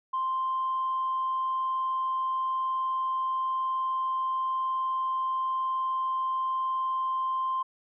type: tone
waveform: sine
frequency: 1046.5 Hz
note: C6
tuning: in tune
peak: -25 dBFS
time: 0.13-7.63 s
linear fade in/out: 10 ms
effects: tanh soft clip ceiling -22 dBFS